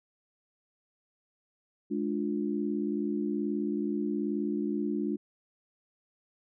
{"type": "chord", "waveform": "sine", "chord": "D diminished", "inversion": "second", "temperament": "just", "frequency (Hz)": [211.4, 293.7, 352.4], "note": ["Ab3", "D4", "F4"], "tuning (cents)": [31, 0, 16], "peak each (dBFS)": [-32, -32, -34], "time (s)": [1.9, 5.17], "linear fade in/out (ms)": 20, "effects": []}